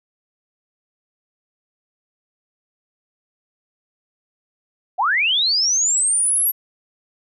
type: linear sweep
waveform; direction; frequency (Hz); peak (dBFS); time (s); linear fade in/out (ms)
sine; up; 659.3 to 11710; -15; 4.98-6.52; 20
effects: none